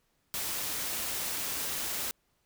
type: noise with amplitude modulation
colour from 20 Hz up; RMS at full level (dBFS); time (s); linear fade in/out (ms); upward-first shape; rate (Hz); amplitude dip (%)
white; -33; 0.34-2.11; 0; sine; 250; 25
effects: pink hiss -74 dBFS RMS until 2.45 s